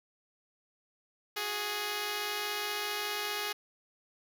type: tone pair together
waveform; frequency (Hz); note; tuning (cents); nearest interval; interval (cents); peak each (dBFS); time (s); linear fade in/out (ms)
5% pulse; 366.2 / 416.4; F#4 / G#4; -18 / +5; major second; 223; -30 / -22; 1.36-3.53; 10
effects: none